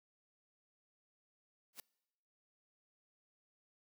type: noise with exponential growth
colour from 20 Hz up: white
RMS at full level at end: -43 dBFS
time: 1.73-1.8 s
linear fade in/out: 2 ms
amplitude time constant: 15 ms
effects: noise-tail reverb RT60 1.0 s tail -25 dB re dry + high-pass 200 Hz 12 dB/octave